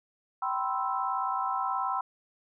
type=chord; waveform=sine; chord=C major seventh; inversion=second; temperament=equal with one note detuned; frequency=774.5 / 987.8 / 1046.5 / 1318.5 Hz; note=G5 / B5 / C6 / E6; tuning=-21 / 0 / 0 / 0 cents; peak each=-33 dBFS; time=0.42-2.01 s; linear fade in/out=5 ms; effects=none